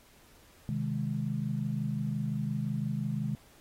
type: chord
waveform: sine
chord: Ab major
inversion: first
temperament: equal with one note detuned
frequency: 129.83 / 155.56 / 207.7 Hz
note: C3 / Eb3 / Ab3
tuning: -13 / 0 / 0 cents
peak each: -34 dBFS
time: 0.69-3.35 s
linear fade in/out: 0 ms
effects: pink hiss -60 dBFS RMS until 3.6 s + AAC 48 kbps